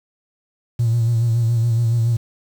triangle tone with vibrato, 116.1 Hz, A#2, 7 cents flat, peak -11 dBFS, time 0.79-2.17 s, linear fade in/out 10 ms, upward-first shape sine, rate 7.1 Hz, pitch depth 49 cents each way, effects tanh soft clip ceiling -11 dBFS + 7-bit

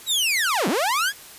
sawtooth linear two-way sweep, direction down then up, 3951 to 164.81 to 1731 Hz, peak -16 dBFS, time 0.06-1.13 s, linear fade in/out 50 ms, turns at 0.68 s, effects white hiss -43 dBFS RMS until 1.38 s + resampled to 32000 Hz

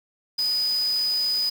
sine tone in noise, 4978 Hz, D#8, in tune, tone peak -21 dBFS, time 0.38-1.5 s, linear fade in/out 10 ms, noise white, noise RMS -39 dBFS, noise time 0.38-1.5 s, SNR +15 dB, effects none

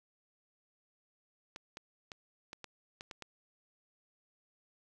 clicks, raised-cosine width 0.2 ms, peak -27 dBFS, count 8, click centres 1.561 / 1.771 / 2.118 / 2.531 / 2.643 / 3.009 / 3.112 / 3.223 s, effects none

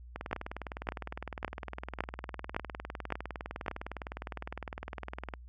two click trains, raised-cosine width 0.5 ms, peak -23 / -15 dBFS, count 103 / 7, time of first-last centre 0.16-5.338 / 0.33-3.682 s, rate 19.7 / 1.79 Hz, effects added 60 Hz sine -47 dBFS peak until 5.48 s

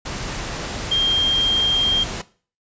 sine tone in noise, 3200 Hz, G7, 35 cents sharp, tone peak -15 dBFS, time 0.91-2.04 s, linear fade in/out 10 ms, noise pink, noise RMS -28 dBFS, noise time 0.05-2.22 s, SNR +10 dB, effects noise-tail reverb RT60 0.4 s tail -18 dB re dry + resampled to 16000 Hz

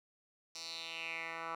10% pulse tone with band-pass filter sweep, 164.81 Hz, E3, in tune, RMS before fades -43 dBFS, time 0.55-1.55 s, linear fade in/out 2 ms, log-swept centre 5300 to 1300 Hz, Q 4, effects none

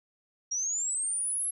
sine linear sweep, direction up, 5610 to 11175 Hz, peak -28 dBFS, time 0.51-1.51 s, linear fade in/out 10 ms, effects none

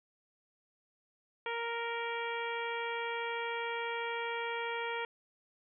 harmonic tone, 466.2 Hz, A#4, in tune, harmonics 1 / 2 / 3 / 4 / 5 / 6 / 7, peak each -39 / -39 / -43 / -43 / -42 / -49 / -48 dBFS, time 1.46-5.05 s, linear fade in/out 2 ms, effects none

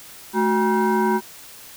sine tone with frequency modulation, 370 Hz, F#4, in tune, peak -16 dBFS, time 0.33-1.21 s, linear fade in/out 50 ms, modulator 587 Hz, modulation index 1.4, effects white hiss -42 dBFS RMS until 1.76 s

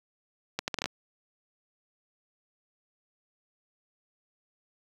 accelerating click train, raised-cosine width 0.2 ms, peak -12 dBFS, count 7, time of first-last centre 0.59-0.858 s, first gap 89 ms, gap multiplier 0.71, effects high-pass 80 Hz 12 dB/octave + 8-bit

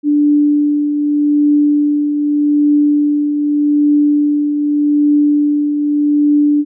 sine tone with tremolo, 293.7 Hz, D4, in tune, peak -7 dBFS, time 0.03-6.65 s, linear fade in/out 50 ms, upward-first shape triangle, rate 0.83 Hz, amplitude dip 50%, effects none

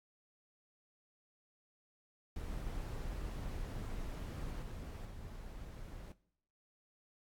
brown noise with level steps, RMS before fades -42 / -45 / -48 dBFS, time 2.36-6.12 s, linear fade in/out 2 ms, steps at 4.62 / 5.05 s, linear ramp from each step 5 ms, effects noise-tail reverb RT60 0.7 s tail -19 dB re dry + AAC 64 kbps

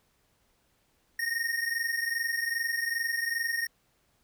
square tone pair together, 1842.2 / 1864.7 Hz, A#6 / A#6, -21 / 0 cents, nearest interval unison, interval 21 cents, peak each -31 / -33 dBFS, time 1.19-3.67 s, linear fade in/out 5 ms, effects pink hiss -70 dBFS RMS until 4.23 s

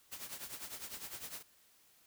white noise with tremolo, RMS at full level -43 dBFS, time 0.11-1.43 s, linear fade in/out 20 ms, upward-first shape triangle, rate 9.9 Hz, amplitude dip 80%, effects white hiss -67 dBFS RMS until 2.06 s

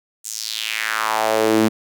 sawtooth tone with high-pass filter sweep, 110 Hz, A2, in tune, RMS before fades -20 dBFS, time 0.24-1.69 s, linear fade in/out 20 ms, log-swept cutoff 7700 to 240 Hz, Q 2.9, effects none

